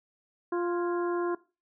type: harmonic tone with a mistuned harmonic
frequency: 349.2 Hz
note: F4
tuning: in tune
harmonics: 1 / 2 / 3 / 4 / 5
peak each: -27 / -39 / -36 / -42 / -46 dBFS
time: 0.52-1.35 s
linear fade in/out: 5 ms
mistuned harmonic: 5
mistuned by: -88 cents
effects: noise-tail reverb RT60 0.3 s tail -19 dB re dry